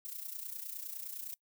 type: noise with amplitude modulation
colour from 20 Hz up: violet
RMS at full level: -40 dBFS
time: 0.05-1.34 s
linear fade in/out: 0 ms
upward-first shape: sine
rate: 29.8 Hz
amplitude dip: 70%
effects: noise-tail reverb RT60 0.1 s tail -23 dB re dry